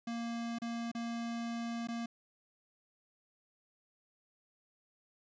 square tone with dropouts, 233.1 Hz, A#3, in tune, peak -37 dBFS, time 0.07-2.06 s, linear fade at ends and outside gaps 5 ms, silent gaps 0.586-0.618 / 0.916-0.949 / 1.873-1.885 s, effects resampled to 16000 Hz

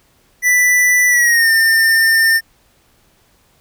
square tone with pitch glide, 1979 to 1804.3 Hz, B6 to A6, +3 to +43 cents, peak -10 dBFS, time 0.42-2.41 s, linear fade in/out 50 ms, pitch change -160 cents, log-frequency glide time 1.08-1.51 s, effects pink hiss -55 dBFS RMS until 3.6 s

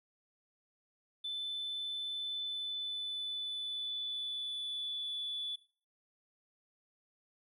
triangle tone with pitch glide, 3517 to 3457 Hz, A7 to A7, -1 to -31 cents, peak -33 dBFS, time 1.24-5.56 s, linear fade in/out 10 ms, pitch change -30 cents, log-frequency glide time 2.14-5.13 s, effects noise-tail reverb RT60 0.4 s tail -18 dB re dry + tanh soft clip ceiling -34 dBFS

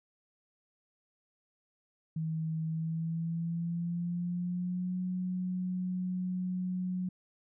sine tone with pitch glide, 160 to 182.73 Hz, D#3 to F#3, +49 to -21 cents, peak -31 dBFS, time 2.16-7.09 s, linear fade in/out 5 ms, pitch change +230 cents, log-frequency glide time 2.65-4.98 s, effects none

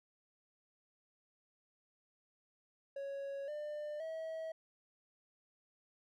triangle tone with pitch steps, 554.4 / 597.6 / 644.2 Hz, C#5 / D5 / E5, 0 / +30 / -40 cents, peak -38 dBFS, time 2.96-4.52 s, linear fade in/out 5 ms, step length 520 ms, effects none

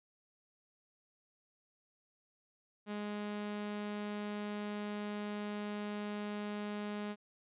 sawtooth tone, 207.7 Hz, G#3, in tune, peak -34 dBFS, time 2.86-7.16 s, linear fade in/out 50 ms, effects resampled to 8000 Hz

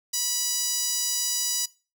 sawtooth tone with high-pass filter, 979 Hz, B5, 15 cents flat, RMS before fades -27 dBFS, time 0.13-1.66 s, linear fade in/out 10 ms, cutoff 5800 Hz, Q 2, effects noise-tail reverb RT60 0.3 s tail -19 dB re dry

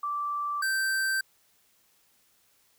sine / square tone pair in turn, 1168 / 1559.1 Hz, D6 / G6, -10 / -10 cents, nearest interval perfect fourth, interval 500 cents, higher second, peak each -28 / -26 dBFS, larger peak second, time 0.03-0.62 / 0.62-1.21 s, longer neither, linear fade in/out 5 ms, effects white hiss -66 dBFS RMS until 2.78 s

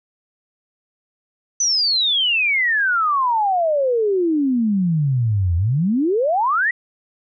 sine exponential two-way sweep, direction down then up, 6100 to 82.41 to 1986 Hz, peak -15 dBFS, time 1.6-6.71 s, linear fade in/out 5 ms, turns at 5.56 s, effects none

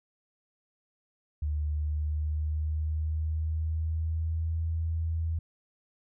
sine tone with pitch glide, 74.8 to 81.57 Hz, D2 to E2, +32 to -18 cents, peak -27 dBFS, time 1.42-5.39 s, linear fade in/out 5 ms, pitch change +150 cents, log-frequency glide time 1.62-4.59 s, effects none

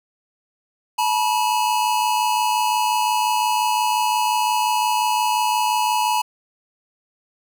square tone pair together, 863 / 968.7 Hz, A5 / B5, -34 / -34 cents, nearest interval major second, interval 200 cents, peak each -21 dBFS, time 0.98-6.22 s, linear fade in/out 10 ms, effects none

